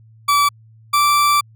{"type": "tone pair in turn", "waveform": "40% pulse", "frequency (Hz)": [1153, 1167.7], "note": ["D6", "D6"], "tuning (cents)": [-32, -10], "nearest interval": "unison", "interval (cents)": 22, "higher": "second", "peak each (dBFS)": -11, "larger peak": "neither", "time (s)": [[0.28, 0.49], [0.93, 1.41]], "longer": "second", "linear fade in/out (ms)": 10, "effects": ["added 111 Hz sine -44 dBFS peak until 1.55 s"]}